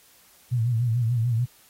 sine tone with vibrato, 117.9 Hz, A#2, 20 cents sharp, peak -20 dBFS, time 0.51-1.46 s, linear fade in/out 20 ms, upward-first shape sine, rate 6.8 Hz, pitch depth 97 cents each way, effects white hiss -56 dBFS RMS until 1.69 s + AAC 48 kbps

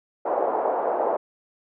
pink band-pass noise, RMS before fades -24 dBFS, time 0.25-1.17 s, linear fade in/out 10 ms, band 470 to 850 Hz, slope 24 dB/octave, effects none

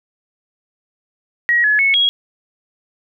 sine tone with pitch steps, 1902 / 1702 / 2201 / 3304 Hz, A#6 / G#6 / C#7 / G#7, +34 / +42 / -13 / -10 cents, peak -11 dBFS, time 1.49-2.09 s, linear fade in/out 0 ms, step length 150 ms, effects none

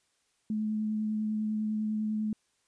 sine tone with vibrato, 214.9 Hz, A3, 41 cents flat, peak -28 dBFS, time 0.5-2.33 s, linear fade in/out 2 ms, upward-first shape triangle, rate 10 Hz, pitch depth 14 cents each way, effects white hiss -73 dBFS RMS until 2.67 s + resampled to 22050 Hz

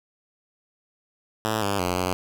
5% pulse tone with pitch steps, 109.3 / 100.2 / 89.8 / 91.2 Hz, A2 / G2 / F2 / F#2, -11 / +38 / +49 / -24 cents, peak -12 dBFS, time 1.45-2.13 s, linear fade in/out 0 ms, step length 170 ms, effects none

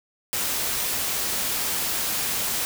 white noise, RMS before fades -26 dBFS, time 0.33-2.65 s, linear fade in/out 0 ms, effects none

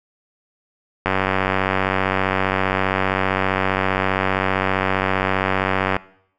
click train, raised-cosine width 0.5 ms, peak -3 dBFS, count 468, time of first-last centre 1.06-5.965 s, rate 95.2 Hz, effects noise-tail reverb RT60 0.7 s tail -21 dB re dry

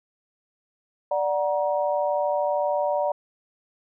sine chord, D augmented, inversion none, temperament equal with one note detuned, 587.3 / 740 / 945.9 Hz, D5 / F#5 / A#5, 0 / 0 / +25 cents, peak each -23 / -28 / -28 dBFS, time 1.11-3.12 s, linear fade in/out 5 ms, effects none

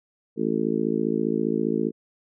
harmonic tone, 55 Hz, A1, in tune, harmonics 3 / 4 / 5 / 6 / 7 / 8, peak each -33 / -27 / -28 / -28 / -29 / -29 dBFS, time 0.36-1.92 s, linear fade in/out 50 ms, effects none

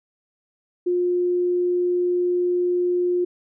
sine tone, 355.8 Hz, F4, 32 cents sharp, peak -18 dBFS, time 0.86-3.25 s, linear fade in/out 10 ms, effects none

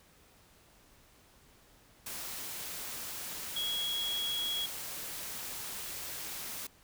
sine tone in noise, 3322 Hz, G#7, in tune, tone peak -32 dBFS, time 3.56-4.66 s, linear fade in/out 5 ms, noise white, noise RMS -41 dBFS, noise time 2.06-6.67 s, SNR +6 dB, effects pink hiss -62 dBFS RMS until 6.83 s

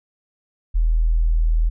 sine tone, 40.48 Hz, E1, 31 cents flat, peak -14 dBFS, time 0.74-1.7 s, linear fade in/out 20 ms, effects none

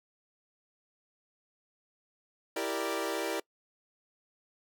sawtooth chord, E half-diminished seventh, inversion none, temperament equal, 329.6 / 392 / 466.2 / 587.3 Hz, E4 / G4 / Bb4 / D5, 0 / 0 / 0 / 0 cents, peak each -33 dBFS, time 2.56-3.4 s, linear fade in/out 5 ms, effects noise-tail reverb RT60 0.1 s tail -24 dB re dry

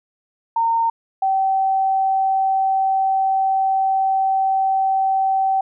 sine tone pair in turn, 916 / 770.3 Hz, A#5 / G5, -31 / -30 cents, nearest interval minor third, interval 299 cents, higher first, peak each -15 dBFS, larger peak neither, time 0.56-0.9 / 1.22-5.61 s, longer second, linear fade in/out 5 ms, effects none

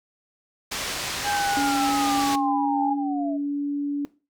white low-pass noise, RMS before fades -30 dBFS, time 0.71-2.36 s, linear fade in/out 10 ms, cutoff 5800 Hz, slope 12 dB/octave
sine tone with vibrato, 811 Hz, G#5, 41 cents flat, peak -23 dBFS, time 1.23-2.99 s, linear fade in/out 50 ms, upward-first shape triangle, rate 3 Hz, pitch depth 23 cents each way
sine linear sweep, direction down, 1600 to 629 Hz, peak -29 dBFS, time 1.24-3.38 s, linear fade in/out 50 ms
sine tone with pitch glide, 284 to 286.6 Hz, C#4 to D4, +42 to -42 cents, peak -23 dBFS, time 1.57-4.05 s, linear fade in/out 0 ms, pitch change +16 cents, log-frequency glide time 2.19-3.7 s
effects noise-tail reverb RT60 0.3 s tail -18 dB re dry

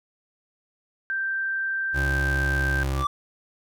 sine tone, 1568 Hz, G6, in tune, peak -24 dBFS, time 1.1-2.83 s, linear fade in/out 0 ms
30% pulse tone with pitch glide, 67.9 to 67.47 Hz, C#2 to C#2, -35 to -46 cents, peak -21 dBFS, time 1.93-3.06 s, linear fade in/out 50 ms, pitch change -11 cents, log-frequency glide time 2.57-2.68 s
triangle tone with exponential growth, 1167 Hz, D6, 11 cents flat, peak -17 dBFS, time 2.84-3.07 s, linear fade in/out 5 ms, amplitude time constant 49 ms
effects none

